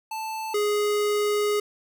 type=tone pair in turn; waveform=square; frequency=880 / 416.1 Hz; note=A5 / G#4; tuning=0 / +3 cents; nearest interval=octave + minor second; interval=1297 cents; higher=first; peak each=-30 / -22 dBFS; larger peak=second; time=0.11-0.54 / 0.54-1.6 s; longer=second; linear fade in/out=5 ms; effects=none